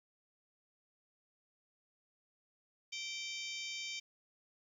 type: harmonic tone with a mistuned harmonic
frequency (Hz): 778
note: G5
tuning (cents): -13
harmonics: 3 / 4 / 5 / 6 / 7 / 8 / 9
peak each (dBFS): -44 / -46 / -48 / -50 / -51 / -52 / -53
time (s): 2.92-4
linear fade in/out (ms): 10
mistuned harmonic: 5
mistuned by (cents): -95
effects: 12-bit